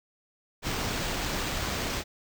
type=noise with sample-and-hold; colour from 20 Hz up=pink; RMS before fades=-31 dBFS; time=0.62-2.04 s; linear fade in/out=50 ms; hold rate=11025 Hz; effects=none